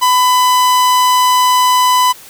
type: tone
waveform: 45% pulse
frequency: 1000 Hz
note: B5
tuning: 21 cents sharp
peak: -8 dBFS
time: 0.01-2.13 s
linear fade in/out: 20 ms
effects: white hiss -37 dBFS RMS until 2.29 s